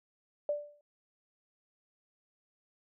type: tone with exponential decay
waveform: sine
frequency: 587.3 Hz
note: D5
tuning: in tune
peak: -26 dBFS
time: 0.49-0.81 s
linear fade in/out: 2 ms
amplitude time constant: 68 ms
effects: none